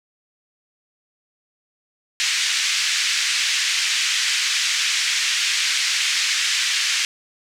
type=band-pass noise; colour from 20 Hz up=pink; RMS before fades=-21 dBFS; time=2.2-7.05 s; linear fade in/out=0 ms; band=1900 to 7100 Hz; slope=24 dB/octave; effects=none